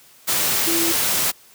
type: tone in noise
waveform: sine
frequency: 333.3 Hz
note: E4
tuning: 19 cents sharp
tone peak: -22 dBFS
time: 0.66-0.93 s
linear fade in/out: 20 ms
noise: white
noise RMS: -20 dBFS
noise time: 0.27-1.32 s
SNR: -5 dB
effects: white hiss -50 dBFS RMS until 1.54 s + high-pass 80 Hz 12 dB/octave